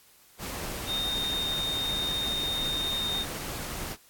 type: tone in noise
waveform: sine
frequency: 3673 Hz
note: A#7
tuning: 26 cents flat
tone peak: -28 dBFS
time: 0.86-3.26 s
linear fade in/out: 50 ms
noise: pink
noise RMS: -36 dBFS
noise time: 0.38-3.97 s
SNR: +5 dB
effects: white hiss -58 dBFS RMS until 4.09 s + AAC 64 kbps